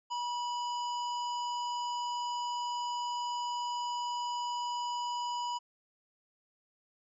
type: harmonic tone with a mistuned harmonic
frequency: 987.8 Hz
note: B5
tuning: in tune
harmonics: 1 / 3 / 5 / 7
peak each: -33 / -43 / -47 / -50 dBFS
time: 0.1-5.59 s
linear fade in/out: 20 ms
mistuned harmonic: 1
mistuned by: -37 cents
effects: none